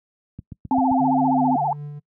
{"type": "click train", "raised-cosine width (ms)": 5, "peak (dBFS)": -20, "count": 5, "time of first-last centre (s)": [0.39, 0.914], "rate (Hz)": 7.63}
{"type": "tone with vibrato", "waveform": "sine", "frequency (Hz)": 788, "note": "G5", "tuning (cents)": 9, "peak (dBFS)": -19, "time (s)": [0.71, 1.73], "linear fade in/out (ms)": 2, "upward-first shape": "sine", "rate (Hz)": 15, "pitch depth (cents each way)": 220}
{"type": "tone with pitch glide", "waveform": "sine", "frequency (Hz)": [261.6, 257], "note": ["C4", "C4"], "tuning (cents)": [0, -31], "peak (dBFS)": -18, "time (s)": [0.71, 1.56], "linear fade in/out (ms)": 2, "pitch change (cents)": -31, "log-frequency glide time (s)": [1.33, 1.4]}
{"type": "tone with tremolo", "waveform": "triangle", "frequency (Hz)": 146.5, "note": "D3", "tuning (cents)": -4, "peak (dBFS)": -27, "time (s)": [0.99, 2], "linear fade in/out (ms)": 20, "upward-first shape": "sine", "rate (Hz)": 5, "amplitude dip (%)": 30}
{"effects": ["noise-tail reverb RT60 0.1 s tail -24 dB re dry", "high-pass 80 Hz 12 dB/octave"]}